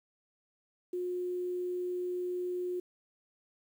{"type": "tone with quantisation", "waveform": "sine", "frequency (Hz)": 359.3, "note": "F4", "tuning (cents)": 49, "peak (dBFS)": -32, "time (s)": [0.93, 2.8], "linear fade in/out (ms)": 5, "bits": 10, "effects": []}